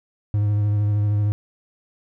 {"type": "tone with vibrato", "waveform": "triangle", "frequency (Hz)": 103.83, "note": "G#2", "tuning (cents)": 0, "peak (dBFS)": -15, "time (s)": [0.34, 1.32], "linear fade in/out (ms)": 0, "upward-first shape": "sine", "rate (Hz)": 13, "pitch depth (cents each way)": 22, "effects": []}